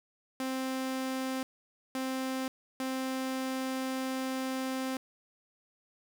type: tone bursts at uneven times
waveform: sawtooth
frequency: 261.9 Hz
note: C4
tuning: 2 cents sharp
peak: -28 dBFS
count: 3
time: 0.4-1.43 / 1.95-2.48 / 2.8-4.97 s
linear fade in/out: 2 ms
effects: 9-bit